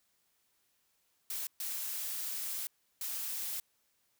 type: noise bursts at uneven times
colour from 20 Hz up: blue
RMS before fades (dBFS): -38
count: 3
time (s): 1.3-1.47 / 1.6-2.67 / 3.01-3.6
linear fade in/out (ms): 2
effects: white hiss -75 dBFS RMS until 4.19 s